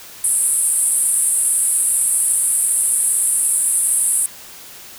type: band-pass noise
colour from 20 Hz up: white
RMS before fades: -17 dBFS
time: 0.24-4.26 s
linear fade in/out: 2 ms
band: 8300 to 11000 Hz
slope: 96 dB/octave
effects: white hiss -38 dBFS RMS until 4.98 s